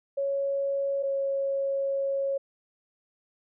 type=tone pair in turn; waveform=sine; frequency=554.4 / 549.3 Hz; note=C#5 / C#5; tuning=0 / -16 cents; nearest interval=unison; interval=16 cents; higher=first; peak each=-25 dBFS; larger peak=neither; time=0.17-1.03 / 1.03-2.38 s; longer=second; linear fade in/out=10 ms; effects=none